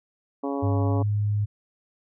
harmonic tone, 139.6 Hz, C#3, 13 cents sharp, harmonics 2 / 3 / 4 / 5 / 6 / 7 / 8, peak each -28 / -32 / -34 / -36 / -38 / -39 / -40 dBFS, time 0.43-1.03 s, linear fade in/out 10 ms
sine tone with pitch glide, 101.2 to 103.92 Hz, G#2 to G#2, -44 to +2 cents, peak -21 dBFS, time 0.62-1.46 s, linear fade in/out 20 ms, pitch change +46 cents, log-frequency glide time 0.85-1.04 s
effects none

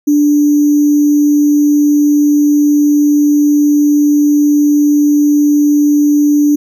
sine tone with sample-and-hold, 293.7 Hz, D4, in tune, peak -6 dBFS, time 0.07-6.56 s, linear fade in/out 10 ms, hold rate 6300 Hz, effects none

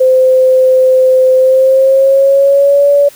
sine tone with pitch glide, 517 to 570.3 Hz, C5 to C#5, -21 to +49 cents, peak -4 dBFS, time 0-3.09 s, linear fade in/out 10 ms, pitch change +170 cents, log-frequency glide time 1.36-2.9 s, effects white hiss -38 dBFS RMS until 3.15 s

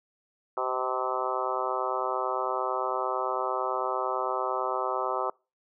harmonic tone with a mistuned harmonic, 128.9 Hz, C3, 26 cents flat, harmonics 3 / 4 / 5 / 6 / 7 / 8 / 9 / 10, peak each -35 / -35 / -35 / -35 / -35 / -35 / -35 / -35 dBFS, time 0.57-5.3 s, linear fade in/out 2 ms, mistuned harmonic 5, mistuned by -24 cents, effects noise-tail reverb RT60 0.3 s tail -25 dB re dry

